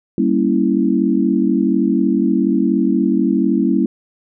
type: chord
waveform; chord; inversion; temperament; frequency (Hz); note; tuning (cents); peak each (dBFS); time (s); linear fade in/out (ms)
sine; G diminished seventh; none; equal; 196 / 233.1 / 277.2 / 329.6; G3 / Bb3 / Db4 / Fb4; 0 / 0 / 0 / 0; -18; 0.18-3.86; 2
effects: none